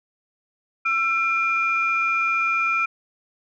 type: tone pair together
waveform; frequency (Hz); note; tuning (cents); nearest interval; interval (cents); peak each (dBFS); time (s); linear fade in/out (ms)
sine; 1342.3 / 2395; E6 / D7; +31 / +33; minor seventh; 1002; -21; 0.85-2.86; 10
effects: tanh soft clip ceiling -11 dBFS